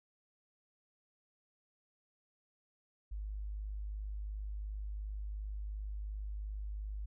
sine tone, 51.4 Hz, G#1, 17 cents flat, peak -38 dBFS, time 3.11-7.06 s, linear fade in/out 10 ms, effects none

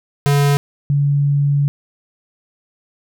square / sine tone pair in turn, 142.6 / 142.6 Hz, C#3 / C#3, +49 / +49 cents, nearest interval unison, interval 0 cents, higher neither, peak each -12 dBFS, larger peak neither, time 0.26-0.57 / 0.9-1.68 s, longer second, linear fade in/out 0 ms, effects none

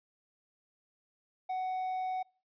triangle tone, 745 Hz, F#5, 12 cents sharp, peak -30 dBFS, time 1.49-2.23 s, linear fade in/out 10 ms, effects noise-tail reverb RT60 0.4 s tail -26 dB re dry + resampled to 11025 Hz

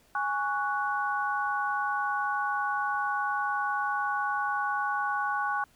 sine tone cluster, 827 / 1117 / 1477 Hz, G#5 / C#6 / F#6, -8 / +13 / -3 cents, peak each -31 dBFS, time 0.15-5.64 s, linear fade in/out 2 ms, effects pink hiss -63 dBFS RMS until 5.75 s

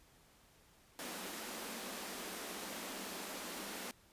pink high-pass noise, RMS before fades -45 dBFS, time 0.99-3.91 s, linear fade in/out 0 ms, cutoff 180 Hz, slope 96 dB/octave, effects pink hiss -66 dBFS RMS until 4.12 s + resampled to 32000 Hz

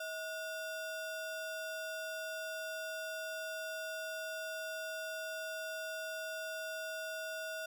square ring-modulated tone, 1046.5 Hz, C6, in tune, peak -37 dBFS, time 0-7.66 s, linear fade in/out 5 ms, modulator 407 Hz, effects none

